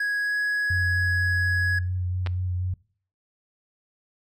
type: tone with pitch glide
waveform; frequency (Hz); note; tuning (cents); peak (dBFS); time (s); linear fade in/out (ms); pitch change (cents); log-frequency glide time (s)
triangle; 1661.2 to 1672.8; G#6 to G#6; 0 to +12; -21; 0-1.79; 5; +12; 0.2-0.36
type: tone with vibrato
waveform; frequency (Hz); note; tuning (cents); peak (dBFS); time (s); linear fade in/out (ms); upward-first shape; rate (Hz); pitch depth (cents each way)
sine; 90.8; F#2; -32; -24; 0.7-2.74; 5; sine; 4.2; 19
type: clicks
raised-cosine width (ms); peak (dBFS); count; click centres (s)
0.3; -17; 2; 2.263 / 2.271
effects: noise-tail reverb RT60 0.5 s tail -22 dB re dry